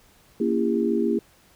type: chord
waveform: sine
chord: A# diminished seventh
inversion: none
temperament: just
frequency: 233.1 / 279.7 / 335.6 / 402.8 Hz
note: A#3 / C#4 / E4 / G4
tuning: 0 / +16 / +31 / +47 cents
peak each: -24 / -29 / -25 / -25 dBFS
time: 0.4-1.19 s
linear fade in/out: 5 ms
effects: pink hiss -57 dBFS RMS until 1.55 s